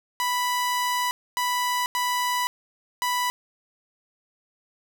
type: tone bursts at uneven times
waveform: sawtooth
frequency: 987.8 Hz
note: B5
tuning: in tune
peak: -19 dBFS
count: 4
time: 0.2-1.11 / 1.37-1.86 / 1.95-2.47 / 3.02-3.3 s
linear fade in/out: 0 ms
effects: none